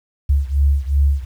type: beating tone pair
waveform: sine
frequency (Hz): 69.3 / 72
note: C#2 / D2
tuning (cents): 0 / -34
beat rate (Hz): 2.7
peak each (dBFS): -15 / -17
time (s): 0.29-1.25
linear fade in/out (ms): 10
effects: 8-bit